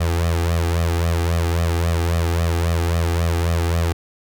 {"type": "tone with flanger", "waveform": "sawtooth", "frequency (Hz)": 84.1, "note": "E2", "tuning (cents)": 35, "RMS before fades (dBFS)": -19, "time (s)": [0, 3.93], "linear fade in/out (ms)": 10, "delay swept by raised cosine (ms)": [1.6, 2.55], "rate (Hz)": 3.7, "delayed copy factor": 0.85, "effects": []}